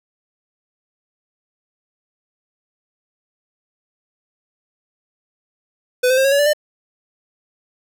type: tone with pitch steps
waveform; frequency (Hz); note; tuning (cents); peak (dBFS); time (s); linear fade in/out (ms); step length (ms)
square; 501 / 516.3 / 532 / 548.2 / 565 / 582.2 / 599.9; B4 / C5 / C5 / C#5 / C#5 / D5 / D5; +25 / -23 / +29 / -19 / +33 / -15 / +37; -13; 6.03-6.534; 10; 72
effects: none